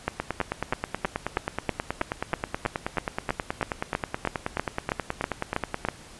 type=two click trains; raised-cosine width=0.5 ms; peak=-9 / -11 dBFS; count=19 / 54; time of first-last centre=0.08-5.886 / 0.2-5.85 s; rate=3.1 / 9.38 Hz; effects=pink hiss -47 dBFS RMS until 6.19 s + resampled to 24000 Hz